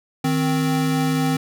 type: tone pair together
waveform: square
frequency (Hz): 156.18 / 261.6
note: D#3 / C4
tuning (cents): +7 / 0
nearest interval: major sixth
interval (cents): 893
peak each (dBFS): -22 / -21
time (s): 0.24-1.37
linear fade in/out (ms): 5
effects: none